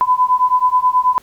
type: beating tone pair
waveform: sine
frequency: 1000 / 1009.3 Hz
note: B5 / B5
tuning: +21 / +37 cents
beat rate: 9.3 Hz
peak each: -14 dBFS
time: 0.01-1.18 s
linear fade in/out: 0 ms
effects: pink hiss -49 dBFS RMS until 1.22 s